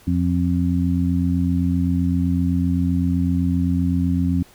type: harmonic tone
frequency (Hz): 87.8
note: F2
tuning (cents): +10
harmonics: 1 / 2 / 3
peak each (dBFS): -21 / -21 / -21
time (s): 0.07-4.43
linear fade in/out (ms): 5
effects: pink hiss -50 dBFS RMS until 4.54 s